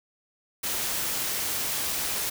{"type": "noise", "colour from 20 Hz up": "white", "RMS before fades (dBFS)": -29, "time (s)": [0.63, 2.3], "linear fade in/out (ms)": 10, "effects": []}